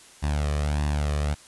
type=tone with flanger; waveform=sawtooth; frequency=73.7 Hz; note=D2; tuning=7 cents sharp; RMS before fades=-25 dBFS; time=0.22-1.35 s; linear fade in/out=20 ms; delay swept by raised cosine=1.1 to 1.68 ms; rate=1.6 Hz; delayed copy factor=+0.65; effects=white hiss -50 dBFS RMS until 1.47 s + resampled to 24000 Hz